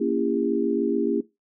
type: chord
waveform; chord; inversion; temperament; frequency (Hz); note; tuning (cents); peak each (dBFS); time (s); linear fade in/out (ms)
sine; A# diminished seventh; none; just; 233.1 / 279.7 / 335.6 / 402.8; A#3 / C#4 / E4 / G4; 0 / +16 / +31 / +47; -26; 0-1.21; 10
effects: noise-tail reverb RT60 0.2 s tail -17 dB re dry